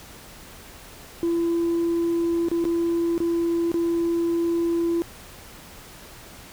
sine tone with dropouts, 337.8 Hz, E4, 42 cents sharp, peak -18 dBFS, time 1.23-5.02 s, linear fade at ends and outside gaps 0 ms, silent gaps 2.485-2.515 / 2.642-2.652 / 3.179-3.203 / 3.717-3.742 s, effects tanh soft clip ceiling -18 dBFS + pink hiss -44 dBFS RMS until 6.52 s

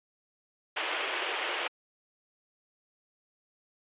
white band-pass noise, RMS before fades -33 dBFS, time 0.76-1.68 s, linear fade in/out 10 ms, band 340 to 3300 Hz, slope 48 dB/octave, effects resampled to 8000 Hz

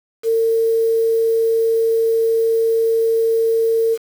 sine tone with quantisation, 453.2 Hz, A#4, 49 cents flat, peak -13 dBFS, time 0.23-3.98 s, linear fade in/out 50 ms, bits 6, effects none

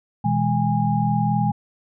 sine tone cluster, 122.8 / 161.9 / 206.3 / 820 Hz, B2 / E3 / G#3 / G#5, -9 / -31 / -11 / -22 cents, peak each -23 dBFS, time 0.24-1.52 s, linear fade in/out 10 ms, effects none

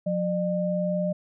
sine tone pair together, 179.5 / 603.8 Hz, F3 / D5, +48 / +48 cents, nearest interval octave + major sixth, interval 2100 cents, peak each -26 dBFS, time 0.06-1.13 s, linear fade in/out 10 ms, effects none

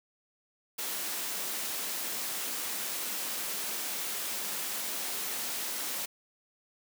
white high-pass noise, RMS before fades -35 dBFS, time 0.78-6.06 s, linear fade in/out 10 ms, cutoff 180 Hz, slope 24 dB/octave, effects none

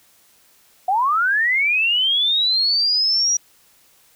sine linear sweep, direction up, 716 to 5810 Hz, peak -15 dBFS, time 0.88-3.37 s, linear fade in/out 5 ms, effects white hiss -55 dBFS RMS until 4.15 s

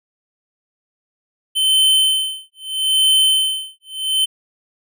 square tone with tremolo, 3073 Hz, G7, 35 cents flat, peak -11 dBFS, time 1.55-4.26 s, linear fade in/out 20 ms, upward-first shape sine, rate 0.78 Hz, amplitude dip 100%, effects none

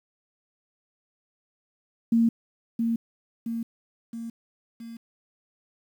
sine tone with echo, 230.1 Hz, A#3, 22 cents flat, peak -17 dBFS, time 2.12-2.29 s, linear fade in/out 5 ms, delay 670 ms, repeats 4, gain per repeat -5 dB, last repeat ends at 4.97 s, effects 9-bit

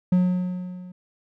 triangle tone with level ramp, 181.2 Hz, F#3, 36 cents flat, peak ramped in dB -12 to -36 dBFS, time 0.12-0.92 s, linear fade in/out 5 ms, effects none

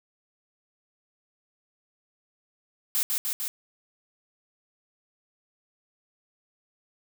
blue noise with echo, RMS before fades -25 dBFS, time 2.95-3.03 s, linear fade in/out 0 ms, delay 150 ms, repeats 3, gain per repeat -2 dB, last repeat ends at 3.48 s, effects none

